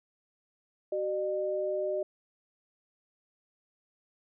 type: tone pair together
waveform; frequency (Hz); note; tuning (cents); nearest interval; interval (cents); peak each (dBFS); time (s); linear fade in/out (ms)
sine; 378.7 / 605.1; F#4 / D#5; +40 / -48; minor sixth; 812; -33 / -30; 0.92-2.03; 5
effects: none